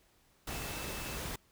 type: tone in noise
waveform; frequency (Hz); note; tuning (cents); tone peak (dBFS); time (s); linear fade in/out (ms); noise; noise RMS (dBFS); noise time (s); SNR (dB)
sine; 2637; E7; 0; -49; 0.5-1.17; 5; pink; -40; 0.47-1.36; -12
effects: pink hiss -68 dBFS RMS until 1.51 s